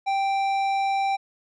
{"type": "tone with tanh clipping", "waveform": "sine", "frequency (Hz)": 784, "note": "G5", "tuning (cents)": 0, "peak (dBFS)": -23, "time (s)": [0.06, 1.17], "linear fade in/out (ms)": 20, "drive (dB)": 12, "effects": []}